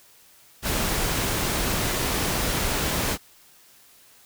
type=noise; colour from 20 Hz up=pink; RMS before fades=-25 dBFS; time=0.62-3.18 s; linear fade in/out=50 ms; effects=white hiss -54 dBFS RMS until 4.25 s